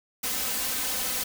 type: noise with comb filter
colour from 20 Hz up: white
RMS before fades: -29 dBFS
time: 0.23-1.24 s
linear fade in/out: 10 ms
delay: 3.9 ms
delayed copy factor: +0.9
effects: none